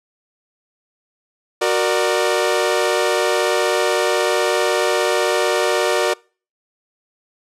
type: chord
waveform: sawtooth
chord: Gb augmented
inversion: none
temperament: equal with one note detuned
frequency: 370 / 466.2 / 595.5 Hz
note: Gb4 / Bb4 / D5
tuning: 0 / 0 / +24 cents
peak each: -16 dBFS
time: 1.61-6.14 s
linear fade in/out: 10 ms
effects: noise-tail reverb RT60 0.4 s tail -26 dB re dry + low-pass 10000 Hz 12 dB/octave